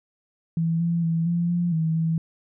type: tone with pitch steps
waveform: sine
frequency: 164.8 / 169.3 / 164.8 / 171.6 / 173.9 / 160.8 / 162.8 Hz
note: E3 / E3 / E3 / F3 / F3 / E3 / E3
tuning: 0 / +46 / 0 / -30 / -7 / -43 / -21 cents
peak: -20 dBFS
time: 0.57-2.18 s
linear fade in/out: 2 ms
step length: 230 ms
effects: none